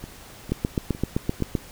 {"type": "two click trains", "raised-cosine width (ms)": 3, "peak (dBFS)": [-9, -22], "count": [9, 4], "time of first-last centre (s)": [[0.52, 1.552], [0.04, 1.404]], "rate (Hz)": [7.75, 2.2], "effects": ["pink hiss -45 dBFS RMS until 1.71 s"]}